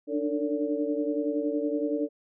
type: tone cluster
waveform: sine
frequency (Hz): 291.7 / 302.4 / 451.3 / 572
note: D4 / D#4 / A4 / D5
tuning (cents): -12 / -49 / +44 / -46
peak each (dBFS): -30 / -31 / -31 / -33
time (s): 0.07-2.09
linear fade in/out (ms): 50
effects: none